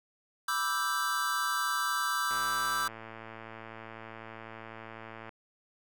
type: chord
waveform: square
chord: E minor seventh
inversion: second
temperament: equal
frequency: 987.8 / 1174.7 / 1318.5 / 1568 Hz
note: B5 / D6 / E6 / G6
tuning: 0 / 0 / 0 / 0 cents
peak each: -39 / -35 / -34 / -34 dBFS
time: 0.48-2.88 s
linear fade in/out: 5 ms
type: click train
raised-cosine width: 0.5 ms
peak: -29 dBFS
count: 335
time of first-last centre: 2.31-5.292 s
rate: 112 Hz
effects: none